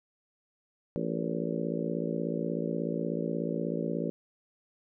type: harmonic tone with a mistuned harmonic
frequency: 56.5 Hz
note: A1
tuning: 47 cents sharp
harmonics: 3 / 4 / 5 / 6 / 7 / 8 / 9 / 10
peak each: -35 / -36 / -37 / -38 / -38 / -39 / -40 / -40 dBFS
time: 0.96-4.1 s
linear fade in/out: 0 ms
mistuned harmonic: 9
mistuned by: -63 cents
effects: none